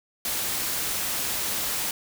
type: noise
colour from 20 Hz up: white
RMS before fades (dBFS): -28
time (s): 0.25-1.91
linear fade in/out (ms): 2
effects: none